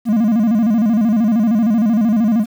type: tone with vibrato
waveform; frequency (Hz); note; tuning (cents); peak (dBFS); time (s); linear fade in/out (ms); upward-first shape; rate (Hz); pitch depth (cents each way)
triangle; 221.5; A3; +12; -9; 0.05-2.46; 50; square; 13; 110
effects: 7-bit